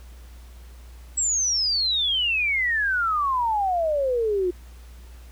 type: exponential sweep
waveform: sine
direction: down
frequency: 7820 to 349.2 Hz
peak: -20 dBFS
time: 1.17-4.51 s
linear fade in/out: 10 ms
effects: added 60 Hz sine -41 dBFS peak until 5.31 s + pink hiss -54 dBFS RMS until 5.31 s